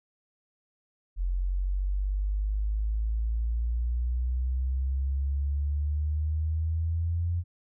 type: exponential sweep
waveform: sine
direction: up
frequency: 44.2 to 87.31 Hz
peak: -25 dBFS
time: 1.16-7.44 s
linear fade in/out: 50 ms
effects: none